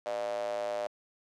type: tone with high-pass filter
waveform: square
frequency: 54.8 Hz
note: A1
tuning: 6 cents flat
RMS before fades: -34 dBFS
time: 0.06-0.87 s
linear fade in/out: 0 ms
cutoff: 610 Hz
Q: 8
effects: low-pass 7000 Hz 12 dB/octave